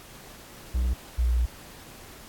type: tone pair in turn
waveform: triangle / sine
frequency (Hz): 61.74 / 60.12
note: B1 / B1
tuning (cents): 0 / -46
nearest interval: unison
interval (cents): 46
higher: first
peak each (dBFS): -20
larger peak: neither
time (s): 0.74-0.94 / 1.18-1.46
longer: second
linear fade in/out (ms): 10
effects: pink hiss -47 dBFS RMS until 2.28 s + AAC 64 kbps